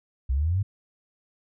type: exponential sweep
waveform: sine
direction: up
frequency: 61.4 to 103.83 Hz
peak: -21 dBFS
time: 0.29-0.63 s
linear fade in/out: 10 ms
effects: none